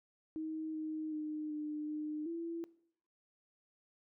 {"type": "tone with pitch steps", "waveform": "sine", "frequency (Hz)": [315.4, 312.1, 305.7, 301.4, 303.8, 334.6], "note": ["D#4", "D#4", "D#4", "D4", "D#4", "E4"], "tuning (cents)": [24, 5, -30, 45, -41, 26], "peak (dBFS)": -37, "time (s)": [0.36, 2.64], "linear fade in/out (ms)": 0, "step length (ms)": 380, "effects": ["noise-tail reverb RT60 0.7 s tail -21 dB re dry"]}